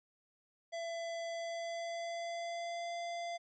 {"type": "tone with pitch glide", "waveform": "square", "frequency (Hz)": [671, 687.1], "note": ["E5", "F5"], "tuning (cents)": [31, -28], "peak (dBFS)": -39, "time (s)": [0.72, 3.38], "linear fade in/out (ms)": 20, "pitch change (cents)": 41, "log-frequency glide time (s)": [1.29, 2.94], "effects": ["resampled to 16000 Hz"]}